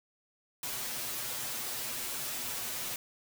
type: noise with comb filter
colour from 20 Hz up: white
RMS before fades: -37 dBFS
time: 0.63-2.96 s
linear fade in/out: 2 ms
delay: 8.1 ms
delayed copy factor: +0.95
effects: none